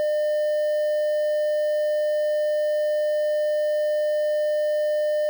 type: tone with quantisation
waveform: triangle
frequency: 603 Hz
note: D5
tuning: 46 cents sharp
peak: -18 dBFS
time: 0-5.29 s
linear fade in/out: 0 ms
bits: 7
effects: none